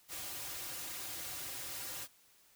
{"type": "noise with comb filter", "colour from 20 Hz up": "white", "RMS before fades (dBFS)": -43, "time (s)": [0.08, 2.08], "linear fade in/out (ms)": 50, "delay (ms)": 4.6, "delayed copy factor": -0.95, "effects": ["white hiss -66 dBFS RMS until 2.55 s"]}